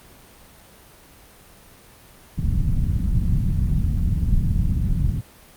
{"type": "low-pass noise", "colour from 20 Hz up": "pink", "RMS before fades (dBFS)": -20, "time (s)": [2.37, 5.21], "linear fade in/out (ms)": 20, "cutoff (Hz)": 180, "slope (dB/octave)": 24, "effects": ["pink hiss -48 dBFS RMS until 5.56 s", "Opus 32 kbps"]}